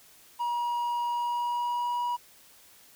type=tone with pitch glide; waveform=triangle; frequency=956 to 967.1 Hz; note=A#5 to B5; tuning=+43 to -37 cents; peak=-25 dBFS; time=0.39-2.17 s; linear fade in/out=20 ms; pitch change=+20 cents; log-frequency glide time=1.1-2 s; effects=white hiss -56 dBFS RMS until 2.95 s